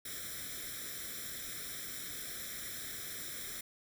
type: noise with comb filter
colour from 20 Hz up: white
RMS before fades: -43 dBFS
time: 0.05-3.61 s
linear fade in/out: 5 ms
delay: 0.54 ms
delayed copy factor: +0.95
effects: none